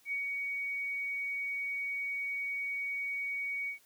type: tone with ADSR envelope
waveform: sine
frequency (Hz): 2245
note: C#7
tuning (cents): +21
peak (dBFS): -31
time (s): 0.05-3.79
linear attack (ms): 70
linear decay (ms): 110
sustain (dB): -2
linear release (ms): 110
effects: white hiss -65 dBFS RMS until 3.85 s